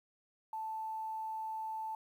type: tone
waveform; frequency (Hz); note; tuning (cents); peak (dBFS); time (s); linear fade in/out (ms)
sine; 880; A5; 0; -37; 0.53-1.95; 2
effects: 11-bit